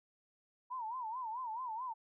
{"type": "tone with vibrato", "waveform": "sine", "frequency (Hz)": 949, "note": "A#5", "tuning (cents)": 31, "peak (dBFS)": -38, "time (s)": [0.7, 1.94], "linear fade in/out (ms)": 20, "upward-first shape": "sine", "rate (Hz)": 4.6, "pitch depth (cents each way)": 160, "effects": []}